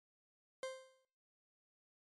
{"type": "tone with exponential decay", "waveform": "40% pulse", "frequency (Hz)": 523.3, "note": "C5", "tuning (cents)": 0, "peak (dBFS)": -38, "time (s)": [0.63, 1.05], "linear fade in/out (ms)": 1, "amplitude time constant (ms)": 91, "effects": ["noise-tail reverb RT60 0.6 s tail -22 dB re dry", "MP3 48 kbps"]}